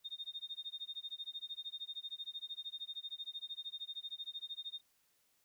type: tone with tremolo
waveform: sine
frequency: 3673 Hz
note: A#7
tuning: 26 cents flat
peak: -39 dBFS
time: 0.04-4.81 s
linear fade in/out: 20 ms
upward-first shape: sine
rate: 13 Hz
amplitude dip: 100%
effects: white hiss -75 dBFS RMS until 5.44 s